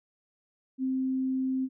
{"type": "tone", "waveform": "sine", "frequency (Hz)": 261.6, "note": "C4", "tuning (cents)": 0, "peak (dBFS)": -26, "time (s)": [0.78, 1.69], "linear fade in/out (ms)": 50, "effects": []}